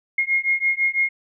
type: beating tone pair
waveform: sine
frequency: 2143 / 2149 Hz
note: C7 / C7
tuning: +41 / +46 cents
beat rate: 6 Hz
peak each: -21 dBFS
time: 0.18-1.09 s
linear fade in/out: 5 ms
effects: none